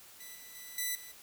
5% pulse tone with level steps, 1985 Hz, B6, 8 cents sharp, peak -36 / -40 / -36 / -22 / -37 dBFS, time 0.2-1.12 s, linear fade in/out 5 ms, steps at 0.35 / 0.55 / 0.78 / 0.95 s, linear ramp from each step 2 ms, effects white hiss -55 dBFS RMS until 1.22 s

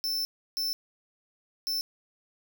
45% pulse tone bursts at uneven times, 5320 Hz, E8, 15 cents sharp, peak -28 dBFS, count 3, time 0.04-0.25 / 0.57-0.73 / 1.67-1.81 s, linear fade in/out 0 ms, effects none

